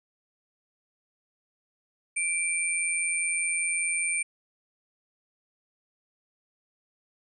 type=tone pair together; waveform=sine; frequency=2349 / 8915 Hz; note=D7 / C#9; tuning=0 / +9 cents; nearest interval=octave + major seventh; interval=2309 cents; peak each=-28 dBFS; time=2.16-4.23 s; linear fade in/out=10 ms; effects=none